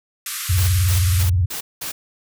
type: band-pass noise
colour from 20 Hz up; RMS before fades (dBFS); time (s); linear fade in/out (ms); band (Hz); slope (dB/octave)
white; -28; 0.26-1.23; 2; 1100 to 14000; 96
type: tone with vibrato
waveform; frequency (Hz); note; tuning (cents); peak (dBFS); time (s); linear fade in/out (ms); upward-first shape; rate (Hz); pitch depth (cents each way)
sine; 90.1; F#2; -45; -14; 0.49-1.46; 10; square; 19; 160
type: noise bursts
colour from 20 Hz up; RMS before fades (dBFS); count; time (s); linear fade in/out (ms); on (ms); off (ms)
white; -28; 5; 0.57-1.92; 10; 110; 200
effects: none